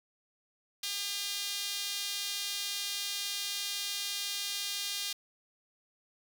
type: tone with high-pass filter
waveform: sawtooth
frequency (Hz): 403.1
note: G4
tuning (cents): +48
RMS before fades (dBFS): -36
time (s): 0.83-5.13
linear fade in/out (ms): 5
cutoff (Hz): 3700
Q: 1.7
effects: none